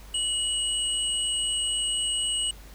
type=tone pair together; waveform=sine; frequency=2924 / 8270 Hz; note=F#7 / C9; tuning=-21 / -21 cents; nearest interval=octave + tritone; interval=1800 cents; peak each=-26 / -29 dBFS; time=0.14-2.51 s; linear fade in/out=5 ms; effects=added 50 Hz sine -44 dBFS peak until 2.74 s + pink hiss -51 dBFS RMS until 2.74 s